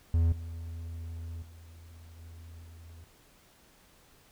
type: tone with level steps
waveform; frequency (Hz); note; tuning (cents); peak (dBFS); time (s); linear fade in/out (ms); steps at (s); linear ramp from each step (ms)
triangle; 83; E2; +12; -20 / -35 / -46 / -43 / -45; 0.14-3.04; 0; 0.32 / 1.42 / 2.19 / 2.64; 5
effects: pink hiss -61 dBFS RMS until 4.31 s